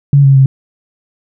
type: tone with pitch steps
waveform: sine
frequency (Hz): 141.1 / 136.8 / 134.2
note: C#3 / C#3 / C3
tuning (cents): +31 / -23 / +44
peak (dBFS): -3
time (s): 0.13-0.46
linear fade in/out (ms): 2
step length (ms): 110
effects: none